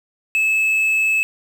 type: tone with quantisation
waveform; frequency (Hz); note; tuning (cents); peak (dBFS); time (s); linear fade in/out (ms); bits
triangle; 2602; E7; -23; -13; 0.35-1.23; 0; 7
effects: none